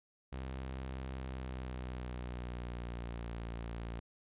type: tone with pitch glide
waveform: sawtooth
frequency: 65.41 to 57.6 Hz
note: C2 to A#1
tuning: 0 to -20 cents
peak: -36 dBFS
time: 0.32-4 s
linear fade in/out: 10 ms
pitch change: -220 cents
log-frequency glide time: 1.15-3.4 s
effects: resampled to 8000 Hz